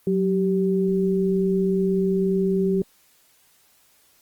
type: tone pair together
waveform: sine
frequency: 185.46 / 386.9 Hz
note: F#3 / G4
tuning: +4 / -23 cents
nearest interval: octave + minor second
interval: 1273 cents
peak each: -21 dBFS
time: 0.07-2.82 s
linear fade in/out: 2 ms
effects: white hiss -59 dBFS RMS until 4.21 s + Opus 24 kbps